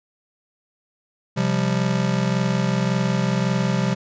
square chord, C suspended fourth, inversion none, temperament just, 130.81 / 174.42 / 196.22 Hz, C3 / F3 / G3, 0 / -2 / +2 cents, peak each -24 dBFS, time 1.36-3.95 s, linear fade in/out 20 ms, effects resampled to 16000 Hz

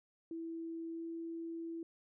sine tone with pitch glide, 329.6 to 331.5 Hz, E4 to E4, 0 to +10 cents, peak -40 dBFS, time 0.31-1.83 s, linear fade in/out 2 ms, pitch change +10 cents, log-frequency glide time 0.91-1.03 s, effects none

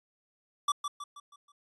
square tone with echo, 1158 Hz, D6, 25 cents flat, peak -25 dBFS, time 0.68-0.72 s, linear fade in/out 5 ms, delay 160 ms, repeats 5, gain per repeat -7 dB, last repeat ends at 1.52 s, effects resampled to 22050 Hz

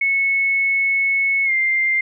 sine tone with pitch glide, 2200 to 2097 Hz, C#7 to C7, -14 to +3 cents, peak -15 dBFS, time 0.01-2.01 s, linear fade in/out 5 ms, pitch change -83 cents, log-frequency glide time 1.45-1.52 s, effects none

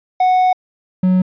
triangle tone pair in turn, 738 / 184.5 Hz, F#5 / F#3, -5 / -5 cents, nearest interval 2 octaves, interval 2400 cents, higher first, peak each -8 dBFS, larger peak neither, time 0.2-0.53 / 1.03-1.22 s, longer first, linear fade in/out 5 ms, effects resampled to 11025 Hz

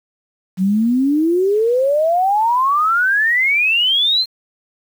sine exponential sweep, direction up, 181.2 to 4237 Hz, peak -12 dBFS, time 0.57-4.26 s, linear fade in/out 50 ms, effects 7-bit

